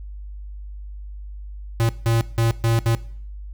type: tone bursts at uneven times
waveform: square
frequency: 114.8 Hz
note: A#2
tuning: 26 cents flat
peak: -17 dBFS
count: 5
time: 1.8-1.89 / 2.06-2.21 / 2.38-2.51 / 2.64-2.79 / 2.86-2.95 s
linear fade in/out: 0 ms
effects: noise-tail reverb RT60 0.6 s tail -19 dB re dry + added 50 Hz sine -32 dBFS peak until 3.53 s